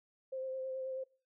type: tone with vibrato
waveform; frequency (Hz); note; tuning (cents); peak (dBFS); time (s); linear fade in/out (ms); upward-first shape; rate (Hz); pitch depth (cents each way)
sine; 524; C5; +2; -37; 0.32-1.04; 10; sine; 9.3; 18
effects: noise-tail reverb RT60 0.4 s tail -23 dB re dry